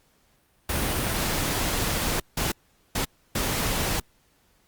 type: noise bursts at uneven times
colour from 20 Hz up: pink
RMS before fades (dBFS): -26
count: 4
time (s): 0.69-2.2 / 2.37-2.52 / 2.95-3.05 / 3.35-4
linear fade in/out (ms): 5
effects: pink hiss -64 dBFS RMS until 4.67 s + Opus 48 kbps